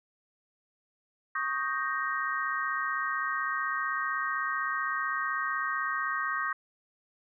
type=chord; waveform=sine; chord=Eb dominant seventh; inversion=third; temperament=equal; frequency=1108.7 / 1244.5 / 1568 / 1864.7 Hz; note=Db6 / Eb6 / G6 / Bb6; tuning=0 / 0 / 0 / 0 cents; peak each=-34 dBFS; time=1.35-6.53 s; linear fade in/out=5 ms; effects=none